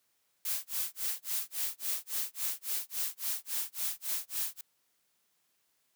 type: noise with tremolo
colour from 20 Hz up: blue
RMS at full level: -32 dBFS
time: 0.45-4.61 s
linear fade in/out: 2 ms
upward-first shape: sine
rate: 3.6 Hz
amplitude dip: 100%
effects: white hiss -75 dBFS RMS until 5.95 s + high-pass 100 Hz 12 dB/octave